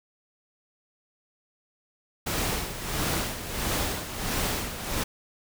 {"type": "noise with tremolo", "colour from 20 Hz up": "pink", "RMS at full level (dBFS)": -27, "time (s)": [2.26, 5.04], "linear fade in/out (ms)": 10, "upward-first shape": "sine", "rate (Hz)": 1.5, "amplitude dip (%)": 65, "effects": []}